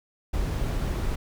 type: noise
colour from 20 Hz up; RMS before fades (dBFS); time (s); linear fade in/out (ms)
brown; -27; 0.33-1.16; 10
effects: none